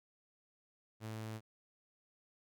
sawtooth tone, 110 Hz, A2, in tune, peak -38 dBFS, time 1-1.41 s, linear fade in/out 50 ms, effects none

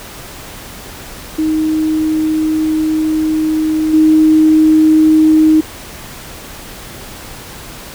sine tone with level steps, 312.8 Hz, D#4, 9 cents sharp, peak -11 / -5 dBFS, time 1.38-5.61 s, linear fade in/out 10 ms, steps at 3.93 s, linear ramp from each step 10 ms, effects pink hiss -31 dBFS RMS until 7.94 s

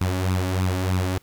sawtooth tone with flanger, 92.5 Hz, F#2, in tune, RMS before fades -23 dBFS, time 0.01-1.18 s, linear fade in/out 0 ms, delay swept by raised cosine 0.78 to 3.58 ms, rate 3.2 Hz, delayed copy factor +0.65, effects pink hiss -58 dBFS RMS until 1.22 s

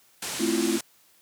white low-pass noise, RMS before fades -33 dBFS, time 0.22-0.81 s, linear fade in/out 5 ms, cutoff 10000 Hz, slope 24 dB/octave
sine chord, F major seventh, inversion first, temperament equal, 220 / 261.6 / 329.6 / 349.2 Hz, A3 / C4 / E4 / F4, 0 / 0 / 0 / 0 cents, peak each -29 / -30 / -26 / -28 dBFS, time 0.39-0.79 s, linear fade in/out 20 ms
effects white hiss -60 dBFS RMS until 1.21 s + high-pass 100 Hz 12 dB/octave

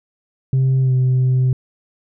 sine tone with pitch glide, 132 to 128.46 Hz, C3 to C3, +16 to -31 cents, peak -10 dBFS, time 0.53-1.53 s, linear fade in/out 2 ms, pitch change -47 cents, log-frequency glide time 0.81-0.93 s, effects tanh soft clip ceiling -11 dBFS

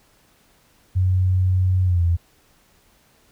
sine tone with pitch glide, 92.5 to 85.31 Hz, F#2 to F2, 0 to -40 cents, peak -15 dBFS, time 0.95-2.17 s, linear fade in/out 20 ms, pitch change -140 cents, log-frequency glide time 1.84-2.03 s, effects pink hiss -58 dBFS RMS until 3.31 s

